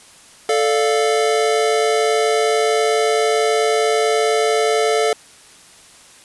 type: chord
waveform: square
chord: D minor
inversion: second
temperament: equal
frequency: 440 / 587.3 / 698.5 Hz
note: A4 / D5 / F5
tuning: 0 / 0 / 0 cents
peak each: -17 / -23 / -21 dBFS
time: 0.49-5.13 s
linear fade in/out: 2 ms
effects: white hiss -45 dBFS RMS until 6.24 s + resampled to 24000 Hz